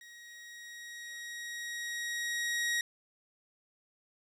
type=tone with level ramp; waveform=sawtooth; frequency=1893 Hz; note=A#6; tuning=26 cents sharp; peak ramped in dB=-47 to -25 dBFS; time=0.01-2.81 s; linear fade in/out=2 ms; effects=low-pass 10000 Hz 12 dB/octave + 11-bit